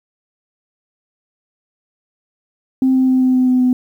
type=tone with pitch steps; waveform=sine; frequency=261.6 / 259.9 / 258.3 / 256.7 / 255 / 253.4 / 251.8 Hz; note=C4 / C4 / C4 / C4 / C4 / B3 / B3; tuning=0 / -11 / -22 / -33 / -44 / +45 / +34 cents; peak=-9 dBFS; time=2.82-3.73 s; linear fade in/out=2 ms; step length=130 ms; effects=tanh soft clip ceiling -6 dBFS + 8-bit